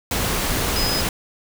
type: tone in noise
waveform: sine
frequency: 5040 Hz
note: D#8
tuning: 21 cents sharp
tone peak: -23 dBFS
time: 0.76-1.01 s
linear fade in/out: 2 ms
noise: pink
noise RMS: -22 dBFS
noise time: 0.11-1.09 s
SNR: -4 dB
effects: none